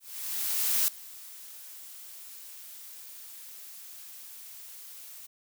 blue noise with ADSR envelope, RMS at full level -25 dBFS, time 0-5.27 s, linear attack 880 ms, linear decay 3 ms, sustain -21 dB, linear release 15 ms, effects none

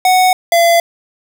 square tone pair in turn, 740 / 679.6 Hz, F#5 / F5, 0 / -47 cents, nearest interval minor second, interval 147 cents, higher first, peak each -8 dBFS, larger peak neither, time 0.05-0.33 / 0.52-0.8 s, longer neither, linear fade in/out 2 ms, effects none

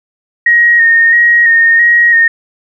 sine tone with vibrato, 1864.7 Hz, A#6, in tune, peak -4 dBFS, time 0.46-2.28 s, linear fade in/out 5 ms, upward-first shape square, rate 1.5 Hz, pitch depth 23 cents each way, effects none

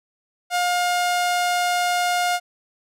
sawtooth tone, 711 Hz, F5, 31 cents sharp, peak -15 dBFS, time 0.5-2.4 s, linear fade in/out 50 ms, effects low-pass 12000 Hz 12 dB/octave

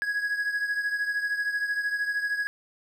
triangle beating tone pair, 1661.2 / 1674.2 Hz, G#6 / G#6, 0 / +13 cents, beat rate 13 Hz, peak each -25 / -31 dBFS, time 0.02-2.47 s, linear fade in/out 0 ms, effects none

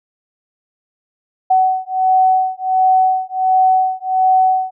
sine beating tone pair, 750 / 751.4 Hz, F#5 / F#5, +23 / +26 cents, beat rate 1.4 Hz, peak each -14 dBFS, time 1.5-4.71 s, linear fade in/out 10 ms, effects none

